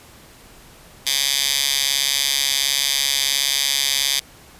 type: tone with high-pass filter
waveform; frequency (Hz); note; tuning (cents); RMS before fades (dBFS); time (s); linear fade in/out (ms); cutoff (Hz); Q
10% pulse; 138.59; C#3; 0; -20; 1.06-4.2; 10; 3700; 1.5
effects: pink hiss -46 dBFS RMS until 4.59 s + resampled to 32000 Hz